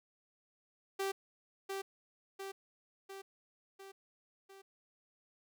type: tone with echo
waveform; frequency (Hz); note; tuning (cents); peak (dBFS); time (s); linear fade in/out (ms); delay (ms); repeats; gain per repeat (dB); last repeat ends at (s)
sawtooth; 389.7; G4; -10; -30; 0.99-1.12; 10; 700; 5; -4; 4.62
effects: none